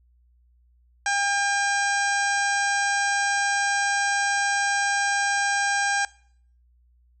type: harmonic tone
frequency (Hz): 803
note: G5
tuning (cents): +41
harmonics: 1 / 2 / 3 / 4 / 5 / 6 / 7 / 8 / 9 / 10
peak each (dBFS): -26 / -24 / -33 / -38 / -39 / -39 / -33 / -36 / -42 / -36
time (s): 1.06-6.05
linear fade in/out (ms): 2
effects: noise-tail reverb RT60 0.6 s tail -22 dB re dry + added 60 Hz sine -57 dBFS peak until 7.2 s